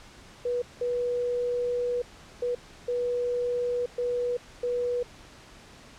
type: tone bursts at uneven times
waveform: sine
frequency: 487.6 Hz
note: B4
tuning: 22 cents flat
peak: -25 dBFS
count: 6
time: 0.45-0.62 / 0.81-2.02 / 2.42-2.55 / 2.88-3.86 / 3.98-4.37 / 4.63-5.03 s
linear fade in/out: 5 ms
effects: pink hiss -50 dBFS RMS until 5.98 s + low-pass 7000 Hz 12 dB/octave